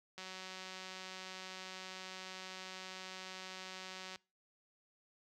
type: click train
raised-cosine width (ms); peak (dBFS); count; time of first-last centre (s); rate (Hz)
0.2; -30; 745; 0.18-4.159; 187
effects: noise-tail reverb RT60 0.3 s tail -23 dB re dry + high-pass 60 Hz 12 dB/octave